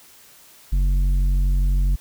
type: tone with tanh clipping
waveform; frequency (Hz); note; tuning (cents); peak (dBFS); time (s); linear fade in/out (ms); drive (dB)
sine; 46.25; F#1; 0; -17; 0.72-1.96; 10; 8
effects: white hiss -49 dBFS RMS until 2 s